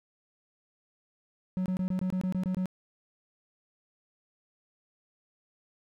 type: tone bursts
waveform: triangle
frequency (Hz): 185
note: F#3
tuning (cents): 0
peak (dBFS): -25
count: 10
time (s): 1.57-2.657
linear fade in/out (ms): 0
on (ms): 88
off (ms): 23
effects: 11-bit